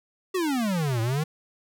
square exponential two-way sweep, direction down then up, 388.8 to 110 to 161.8 Hz, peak -24 dBFS, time 0.34-1.24 s, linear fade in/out 10 ms, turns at 1.01 s, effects none

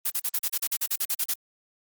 blue noise bursts, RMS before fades -26 dBFS, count 14, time 0.05-1.34 s, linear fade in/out 10 ms, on 55 ms, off 40 ms, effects Opus 32 kbps

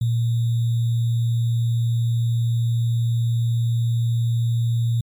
sine tone with sample-and-hold, 116.6 Hz, A#2, 1 cent sharp, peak -17 dBFS, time 0.01-5.01 s, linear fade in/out 5 ms, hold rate 3675 Hz, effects MP3 96 kbps

